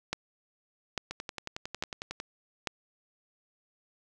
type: two click trains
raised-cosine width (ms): 0.2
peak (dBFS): -13 / -19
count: 4 / 13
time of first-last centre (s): 0.13-2.672 / 1.11-2.201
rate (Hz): 1.18 / 11
effects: none